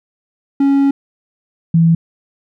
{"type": "tone pair in turn", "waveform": ["triangle", "sine"], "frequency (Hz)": [277.2, 165.52], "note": ["C#4", "E3"], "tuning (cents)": [0, 7], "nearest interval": "major sixth", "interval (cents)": 893, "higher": "first", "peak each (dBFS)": -7, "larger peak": "neither", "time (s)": [[0.6, 0.91], [1.74, 1.95]], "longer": "first", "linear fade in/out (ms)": 5, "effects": []}